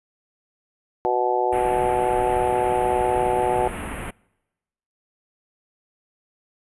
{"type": "harmonic tone", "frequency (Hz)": 123.5, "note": "B2", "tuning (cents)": 0, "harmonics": [3, 4, 5, 6, 7], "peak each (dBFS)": [-24, -25, -28, -24, -24], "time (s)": [1.05, 3.68], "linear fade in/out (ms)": 0}
{"type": "band-stop noise", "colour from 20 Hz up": "pink", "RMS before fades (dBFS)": -31, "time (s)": [1.52, 4.11], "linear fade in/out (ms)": 10, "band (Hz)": [2800, 9800], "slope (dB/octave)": 48}
{"effects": ["noise-tail reverb RT60 1.0 s tail -26 dB re dry", "resampled to 24000 Hz"]}